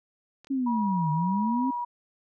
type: clicks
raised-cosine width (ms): 0.2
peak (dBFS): -32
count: 2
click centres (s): 0.446 / 0.471
type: linear two-way sweep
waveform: sine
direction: down then up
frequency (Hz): 277.1 to 150 to 270.2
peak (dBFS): -24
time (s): 0.5-1.71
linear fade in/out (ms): 10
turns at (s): 1.11
type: tone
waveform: sine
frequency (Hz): 964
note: B5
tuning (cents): -42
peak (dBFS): -28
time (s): 0.66-1.85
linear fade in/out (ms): 10
effects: none